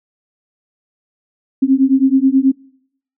sine beating tone pair, 262.5 / 271.8 Hz, C4 / C#4, +6 / -34 cents, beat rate 9.3 Hz, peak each -12 dBFS, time 1.62-2.52 s, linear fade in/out 10 ms, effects noise-tail reverb RT60 0.7 s tail -25 dB re dry

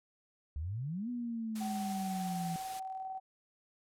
sine exponential two-way sweep, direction up then down, 69.3 to 246.5 to 167.6 Hz, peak -35 dBFS, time 0.56-2.56 s, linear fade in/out 0 ms, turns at 1.09 s
white noise, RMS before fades -47 dBFS, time 1.55-2.8 s, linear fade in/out 10 ms
sine tone with tremolo, 761 Hz, F#5, 48 cents sharp, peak -37 dBFS, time 1.6-3.2 s, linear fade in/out 20 ms, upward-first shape square, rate 20 Hz, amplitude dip 30%
effects low-pass 12000 Hz 12 dB/octave

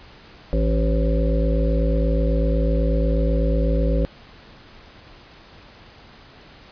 harmonic tone with a mistuned harmonic, 55 Hz, A1, in tune, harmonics 1 / 3 / 5 / 7 / 9 / 10, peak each -18 / -25 / -28 / -31 / -28 / -28 dBFS, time 0.53-4.05 s, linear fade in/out 0 ms, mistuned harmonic 9, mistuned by +24 cents, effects pink hiss -46 dBFS RMS until 6.71 s + resampled to 11025 Hz

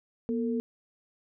sine tone pair together, 239.5 / 449.6 Hz, A#3 / A4, +47 / +37 cents, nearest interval major seventh, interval 1090 cents, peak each -28 / -32 dBFS, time 0.29-0.6 s, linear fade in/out 0 ms, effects none

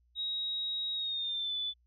sine tone with pitch glide, 3800 to 3485 Hz, A#7 to A7, +33 to -17 cents, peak -32 dBFS, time 0.15-1.74 s, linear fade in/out 50 ms, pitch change -150 cents, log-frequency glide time 0.93-1.56 s, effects added 60 Hz sine -66 dBFS peak until 1.86 s

